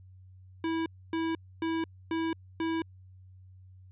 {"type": "tone bursts", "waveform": "square", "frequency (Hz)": 326.6, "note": "E4", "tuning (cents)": -16, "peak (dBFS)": -29, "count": 5, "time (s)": [0.64, 2.82], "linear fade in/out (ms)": 2, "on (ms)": 220, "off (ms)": 270, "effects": ["added 93 Hz sine -50 dBFS peak until 3.91 s", "resampled to 8000 Hz"]}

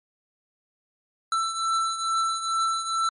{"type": "beating tone pair", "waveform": "square", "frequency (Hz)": [1332, 1334.3], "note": ["E6", "E6"], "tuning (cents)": [18, 21], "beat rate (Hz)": 2.3, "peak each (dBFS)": [-25, -31], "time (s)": [1.32, 3.09], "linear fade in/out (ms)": 2, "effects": ["MP3 48 kbps"]}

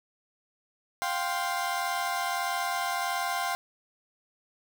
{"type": "chord", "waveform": "30% pulse", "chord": "F suspended second", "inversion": "none", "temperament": "equal with one note detuned", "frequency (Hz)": [702.5, 784, 1046.5], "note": ["F5", "G5", "C6"], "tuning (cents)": [10, 0, 0], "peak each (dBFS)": -30, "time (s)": [1.02, 3.55], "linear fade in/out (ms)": 0, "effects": []}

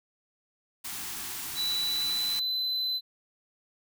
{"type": "band-stop noise", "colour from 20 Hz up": "white", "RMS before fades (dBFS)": -37, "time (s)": [0.84, 2.4], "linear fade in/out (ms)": 10, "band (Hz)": [420, 700], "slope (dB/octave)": 96}
{"type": "tone with pitch glide", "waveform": "triangle", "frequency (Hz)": [3951, 4032], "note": ["B7", "B7"], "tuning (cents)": [0, 35], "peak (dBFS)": -26, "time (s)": [1.55, 3.01], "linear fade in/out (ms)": 50, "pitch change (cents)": 35, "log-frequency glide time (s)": [1.84, 2.54]}
{"effects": []}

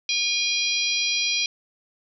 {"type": "harmonic tone", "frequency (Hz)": 812, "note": "G#5", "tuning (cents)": -39, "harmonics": [3, 4, 5, 6, 7], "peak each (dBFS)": [-26, -27, -28, -29, -29], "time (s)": [0.09, 1.46], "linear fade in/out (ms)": 2, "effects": []}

